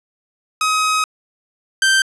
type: tone pair in turn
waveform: sawtooth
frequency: 1266 / 1562.7 Hz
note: D#6 / G6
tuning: +30 / -6 cents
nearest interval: major third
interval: 364 cents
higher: second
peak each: -11 / -8 dBFS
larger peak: second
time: 0.61-1.04 / 1.82-2.02 s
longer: first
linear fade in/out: 2 ms
effects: resampled to 24000 Hz + 8-bit